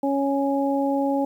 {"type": "harmonic tone", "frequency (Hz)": 277.2, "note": "C#4", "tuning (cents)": 0, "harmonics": [1, 2, 3], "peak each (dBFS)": [-22, -25, -27], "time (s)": [0.03, 1.25], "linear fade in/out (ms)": 5, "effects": ["9-bit"]}